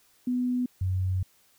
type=tone pair in turn; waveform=sine; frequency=248.6 / 93.12 Hz; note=B3 / F#2; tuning=+12 / +12 cents; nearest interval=octave + perfect fourth; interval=1700 cents; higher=first; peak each=-24 dBFS; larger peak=neither; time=0.27-0.66 / 0.81-1.23 s; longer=second; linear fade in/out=5 ms; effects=white hiss -63 dBFS RMS until 1.58 s